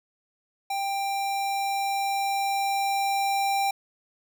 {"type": "tone with level ramp", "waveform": "square", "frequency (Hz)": 790, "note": "G5", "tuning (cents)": 13, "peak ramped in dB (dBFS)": [-27, -23], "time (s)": [0.7, 3.71], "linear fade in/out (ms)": 5, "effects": []}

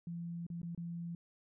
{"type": "tone with dropouts", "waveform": "sine", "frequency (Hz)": 170.3, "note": "F3", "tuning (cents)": -43, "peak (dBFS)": -39, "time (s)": [0.07, 1.15], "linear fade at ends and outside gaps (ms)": 2, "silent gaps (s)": [[0.466, 0.501], [0.617, 0.63], [0.749, 0.776]], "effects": []}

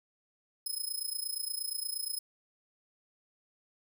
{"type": "tone with amplitude modulation", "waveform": "5% pulse", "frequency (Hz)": 5120, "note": "D#8", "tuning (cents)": 49, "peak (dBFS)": -25, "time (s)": [0.66, 2.19], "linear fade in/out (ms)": 5, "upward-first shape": "sine", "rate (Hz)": 28.5, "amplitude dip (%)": 85, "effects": []}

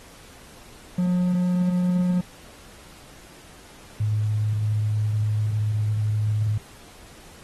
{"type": "tone pair in turn", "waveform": ["triangle", "sine"], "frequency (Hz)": [179.5, 106.53], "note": ["F3", "G#2"], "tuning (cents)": [48, 45], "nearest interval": "major sixth", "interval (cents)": 903, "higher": "first", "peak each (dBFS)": [-17, -20], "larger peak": "first", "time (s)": [[0.98, 2.21], [4, 6.58]], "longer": "second", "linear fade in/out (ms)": 5, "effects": ["pink hiss -48 dBFS RMS until 7.43 s", "AAC 32 kbps"]}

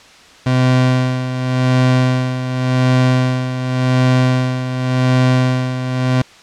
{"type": "tone with tremolo", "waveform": "30% pulse", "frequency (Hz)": 127.8, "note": "C3", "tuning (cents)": -40, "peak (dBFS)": -7, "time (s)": [0.46, 6.22], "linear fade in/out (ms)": 5, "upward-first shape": "sine", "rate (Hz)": 0.89, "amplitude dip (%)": 65, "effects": ["white hiss -42 dBFS RMS until 6.42 s", "low-pass 5000 Hz 12 dB/octave"]}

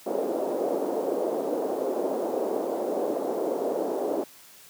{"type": "band-pass noise", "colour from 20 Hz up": "white", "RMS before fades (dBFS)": -28, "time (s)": [0.06, 4.24], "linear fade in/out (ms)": 5, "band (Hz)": [310, 590], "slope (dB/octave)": 24, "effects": ["white hiss -51 dBFS RMS until 4.69 s", "high-pass 100 Hz 12 dB/octave"]}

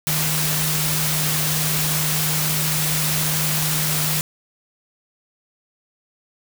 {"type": "tone in noise", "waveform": "sine", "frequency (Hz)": 154, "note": "D#3", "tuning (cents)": -17, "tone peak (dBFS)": -24, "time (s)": [0.07, 4.21], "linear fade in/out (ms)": 0, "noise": "white", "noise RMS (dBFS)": -22, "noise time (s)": [0.07, 4.21], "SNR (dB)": -5, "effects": []}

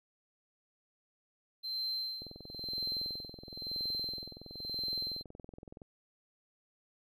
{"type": "tone with tremolo", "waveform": "triangle", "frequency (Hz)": 4112, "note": "C8", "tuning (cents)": -31, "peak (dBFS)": -32, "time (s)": [1.63, 5.23], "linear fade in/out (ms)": 20, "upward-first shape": "sine", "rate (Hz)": 0.99, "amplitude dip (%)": 90}
{"type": "click train", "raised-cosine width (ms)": 2, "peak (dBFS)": -35, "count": 78, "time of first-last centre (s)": [2.22, 5.818], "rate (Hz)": 21.4}
{"effects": []}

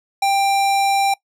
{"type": "tone", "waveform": "square", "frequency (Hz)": 790, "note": "G5", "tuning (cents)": 13, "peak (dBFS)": -15, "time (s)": [0.22, 1.14], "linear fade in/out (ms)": 5, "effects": ["noise-tail reverb RT60 0.1 s tail -22 dB re dry", "low-pass 12000 Hz 12 dB/octave"]}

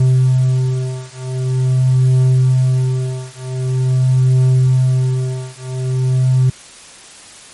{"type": "beating tone pair", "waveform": "triangle", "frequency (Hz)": [128.7, 129.15], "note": ["C3", "C3"], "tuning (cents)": [-28, -22], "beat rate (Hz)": 0.45, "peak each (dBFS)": -12, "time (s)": [0, 6.5], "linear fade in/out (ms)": 5, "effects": ["white hiss -38 dBFS RMS until 7.53 s", "MP3 48 kbps"]}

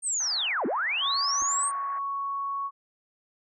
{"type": "linear two-way sweep", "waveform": "sine", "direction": "down then up", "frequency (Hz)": [8820, 209.4, 8820], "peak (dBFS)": -25, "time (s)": [0.02, 1.72], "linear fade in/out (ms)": 50, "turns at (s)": 0.66}
{"type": "band-pass noise", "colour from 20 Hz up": "white", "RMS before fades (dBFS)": -45, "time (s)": [0.2, 1.99], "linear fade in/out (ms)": 5, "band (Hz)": [670, 1800], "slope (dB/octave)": 48}
{"type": "tone", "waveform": "sine", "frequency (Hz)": 1111, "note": "C#6", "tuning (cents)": 4, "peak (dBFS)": -28, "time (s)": [1, 2.71], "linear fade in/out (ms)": 50}
{"type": "clicks", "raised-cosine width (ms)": 2, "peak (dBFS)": -35, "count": 2, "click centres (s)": [1.421, 1.424]}
{"effects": []}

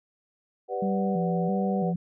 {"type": "chord", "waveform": "sine", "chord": "G major seventh", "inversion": "none", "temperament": "equal", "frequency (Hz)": [392, 493.9, 587.3, 740], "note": ["G4", "B4", "D5", "F#5"], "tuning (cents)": [0, 0, 0, 0], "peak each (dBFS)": [-34, -31, -36, -32], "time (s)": [0.68, 1.94], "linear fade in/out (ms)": 50}
{"type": "tone with vibrato", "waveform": "sine", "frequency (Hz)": 183.7, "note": "F#3", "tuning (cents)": -12, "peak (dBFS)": -25, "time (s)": [0.82, 1.96], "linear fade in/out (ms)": 5, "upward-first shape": "square", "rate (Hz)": 1.5, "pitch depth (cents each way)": 97}
{"effects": []}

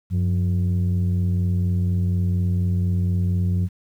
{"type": "tone pair together", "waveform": "sine", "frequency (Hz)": [93.6, 177.77], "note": ["F#2", "F3"], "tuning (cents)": [20, 31], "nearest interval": "major seventh", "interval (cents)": 1111, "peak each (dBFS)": [-17, -22], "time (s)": [0.1, 3.69], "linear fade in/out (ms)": 50, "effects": ["tanh soft clip ceiling -15 dBFS", "9-bit"]}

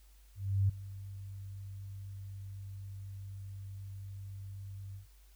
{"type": "tone with ADSR envelope", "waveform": "sine", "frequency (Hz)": 98, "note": "G2", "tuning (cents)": 0, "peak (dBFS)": -24, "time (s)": [0.35, 5.07], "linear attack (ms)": 340, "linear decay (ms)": 9, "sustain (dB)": -18, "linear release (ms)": 120, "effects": ["added 50 Hz sine -57 dBFS peak until 5.35 s", "white hiss -68 dBFS RMS until 5.35 s"]}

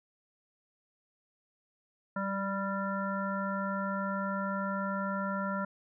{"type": "harmonic tone with a mistuned harmonic", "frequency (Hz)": 196.7, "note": "G3", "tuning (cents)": 6, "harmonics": [1, 3, 5, 7, 9], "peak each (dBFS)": [-34, -38, -39, -36, -46], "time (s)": [2.16, 5.65], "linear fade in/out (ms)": 5, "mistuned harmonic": 1, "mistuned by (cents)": -19, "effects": []}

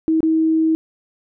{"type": "tone with dropouts", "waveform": "sine", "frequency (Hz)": 320, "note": "D#4", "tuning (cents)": 49, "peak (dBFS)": -13, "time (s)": [0.08, 0.75], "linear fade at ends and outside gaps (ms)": 0, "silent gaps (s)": [0.205, 0.23], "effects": []}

